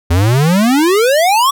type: exponential sweep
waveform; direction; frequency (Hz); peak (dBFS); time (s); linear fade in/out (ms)
square; up; 80.8 to 1152; -9; 0.1-1.51; 10
effects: none